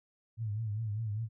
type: tone with vibrato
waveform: sine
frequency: 108.3 Hz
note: A2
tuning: 27 cents flat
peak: -32 dBFS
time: 0.37-1.29 s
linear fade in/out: 50 ms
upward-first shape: triangle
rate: 5 Hz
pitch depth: 120 cents each way
effects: none